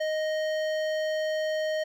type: tone with hard clipping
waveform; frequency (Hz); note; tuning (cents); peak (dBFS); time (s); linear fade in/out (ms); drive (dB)
sine; 622.3; D#5; 0; -28; 0-1.84; 10; 14
effects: none